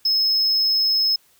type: tone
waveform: triangle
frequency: 5180 Hz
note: E8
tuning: 31 cents flat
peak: -15 dBFS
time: 0.05-1.16 s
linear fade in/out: 5 ms
effects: white hiss -58 dBFS RMS until 1.39 s